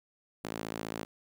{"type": "tone with high-pass filter", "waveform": "sawtooth", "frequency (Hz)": 55, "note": "A1", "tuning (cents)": 0, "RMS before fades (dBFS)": -39, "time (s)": [0.44, 1.05], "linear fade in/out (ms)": 5, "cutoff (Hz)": 240, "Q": 0.92, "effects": []}